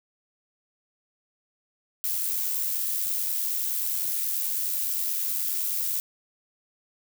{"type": "noise with amplitude modulation", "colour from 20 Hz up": "violet", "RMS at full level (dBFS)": -26, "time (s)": [2.04, 6], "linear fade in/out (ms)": 0, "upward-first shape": "sine", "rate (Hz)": 89.5, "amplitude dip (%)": 40, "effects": []}